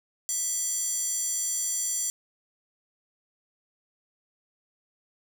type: tone with high-pass filter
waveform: square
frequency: 659.3 Hz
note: E5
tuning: in tune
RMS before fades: -29 dBFS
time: 0.29-2.1 s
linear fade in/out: 0 ms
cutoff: 7100 Hz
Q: 4.9
effects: 9-bit